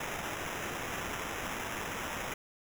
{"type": "noise with sample-and-hold", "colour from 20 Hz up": "blue", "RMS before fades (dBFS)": -38, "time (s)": [0, 2.34], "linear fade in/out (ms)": 5, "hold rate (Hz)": 4410, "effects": []}